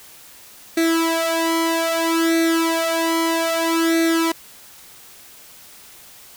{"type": "tone with flanger", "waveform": "sawtooth", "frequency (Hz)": 329.2, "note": "E4", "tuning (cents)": -2, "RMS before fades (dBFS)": -19, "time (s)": [0.77, 4.32], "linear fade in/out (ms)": 5, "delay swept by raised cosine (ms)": [0.49, 2.09], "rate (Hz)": 0.62, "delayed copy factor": 0.85, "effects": ["white hiss -44 dBFS RMS until 6.36 s"]}